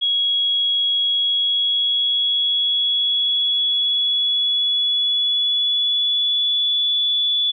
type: tone with pitch glide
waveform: sine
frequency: 3322 to 3443 Hz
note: G#7 to A7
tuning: 0 to -38 cents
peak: -16 dBFS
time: 0.01-7.52 s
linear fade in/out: 20 ms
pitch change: +62 cents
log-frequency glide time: 1.01-6.98 s
effects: none

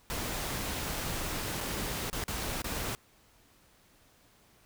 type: noise with dropouts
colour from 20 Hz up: pink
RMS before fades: -35 dBFS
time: 0.1-2.95 s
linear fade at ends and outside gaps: 0 ms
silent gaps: 1.606-1.61 / 2.099-2.129 / 2.239-2.281 / 2.619-2.643 s
effects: pink hiss -63 dBFS RMS until 4.65 s

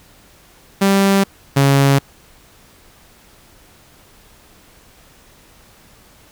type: tone pair in turn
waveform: sawtooth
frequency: 196.3 / 138.5 Hz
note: G3 / C#3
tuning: +3 / -1 cents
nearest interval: tritone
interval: 604 cents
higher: first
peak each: -7 / -6 dBFS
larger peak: second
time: 0.81-1.24 / 1.56-1.99 s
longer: neither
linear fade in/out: 10 ms
effects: pink hiss -48 dBFS RMS until 6.31 s

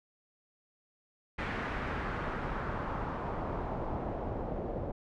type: noise with low-pass filter sweep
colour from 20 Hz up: pink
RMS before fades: -36 dBFS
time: 1.38-4.92 s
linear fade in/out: 10 ms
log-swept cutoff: 2000 to 580 Hz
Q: 1.6
effects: none

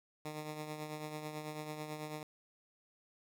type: tone with tremolo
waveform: 10% pulse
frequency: 152.7 Hz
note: D#3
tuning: 32 cents flat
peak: -31 dBFS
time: 0.25-2.23 s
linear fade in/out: 2 ms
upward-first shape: triangle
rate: 9.1 Hz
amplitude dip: 55%
effects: none

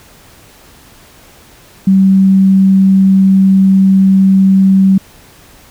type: tone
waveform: sine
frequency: 192.1 Hz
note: G3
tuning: 35 cents flat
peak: -4 dBFS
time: 1.87-4.98 s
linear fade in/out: 5 ms
effects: pink hiss -41 dBFS RMS until 5.7 s

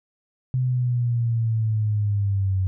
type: linear sweep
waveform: sine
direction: down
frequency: 128.9 to 93.2 Hz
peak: -19 dBFS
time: 0.54-2.67 s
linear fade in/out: 0 ms
effects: none

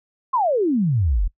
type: exponential sweep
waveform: sine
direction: down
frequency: 1100 to 38.61 Hz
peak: -16 dBFS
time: 0.33-1.28 s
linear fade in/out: 10 ms
effects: noise-tail reverb RT60 0.1 s tail -22 dB re dry

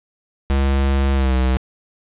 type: tone with pitch glide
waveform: square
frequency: 68.2 to 64.37 Hz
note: C#2 to C2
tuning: -28 to -28 cents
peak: -15 dBFS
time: 0.5-1.57 s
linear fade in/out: 0 ms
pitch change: -100 cents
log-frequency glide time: 1.14-1.34 s
effects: resampled to 8000 Hz + 9-bit

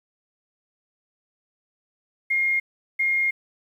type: tone bursts at uneven times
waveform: sine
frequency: 2133 Hz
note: C7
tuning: 33 cents sharp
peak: -19 dBFS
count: 2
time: 2.3-2.6 / 2.99-3.31 s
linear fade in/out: 10 ms
effects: 9-bit

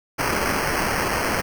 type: noise with sample-and-hold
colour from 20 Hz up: blue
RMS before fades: -23 dBFS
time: 0.18-1.42 s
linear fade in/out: 20 ms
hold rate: 3675 Hz
effects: none

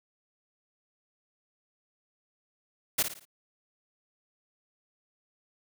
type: noise with echo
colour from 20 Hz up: white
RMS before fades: -25 dBFS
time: 2.98-3.03 s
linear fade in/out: 10 ms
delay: 56 ms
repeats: 4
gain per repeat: -8 dB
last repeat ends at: 3.254 s
effects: none

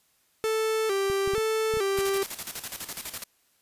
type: tone with vibrato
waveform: 45% pulse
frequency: 415.3 Hz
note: G#4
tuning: in tune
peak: -24 dBFS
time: 0.44-2.23 s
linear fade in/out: 0 ms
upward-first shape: square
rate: 1.1 Hz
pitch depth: 100 cents each way
type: clicks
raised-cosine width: 5 ms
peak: -26 dBFS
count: 7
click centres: 1.1 / 1.276 / 1.336 / 1.381 / 1.739 / 1.771 / 1.988 s
type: noise with tremolo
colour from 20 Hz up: white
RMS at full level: -34 dBFS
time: 1.97-3.24 s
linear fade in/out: 5 ms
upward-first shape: square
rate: 12 Hz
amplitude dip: 70%
effects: white hiss -67 dBFS RMS until 3.61 s + resampled to 32000 Hz

